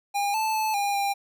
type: tone with pitch steps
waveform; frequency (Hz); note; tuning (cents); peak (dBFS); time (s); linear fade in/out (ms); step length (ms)
square; 809 / 876 / 870 / 808 / 800; G#5 / A5 / A5 / G#5 / G5; -46 / -8 / -20 / -48 / +35; -24; 0.14-1.14; 20; 200
effects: none